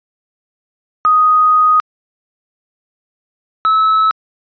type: tone pair in turn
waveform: sine / triangle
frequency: 1247 / 1299.3 Hz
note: D#6 / E6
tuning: +3 / -25 cents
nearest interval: minor second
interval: 72 cents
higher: second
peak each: -7 dBFS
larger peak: neither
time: 1.05-1.8 / 3.65-4.11 s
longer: first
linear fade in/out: 0 ms
effects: resampled to 11025 Hz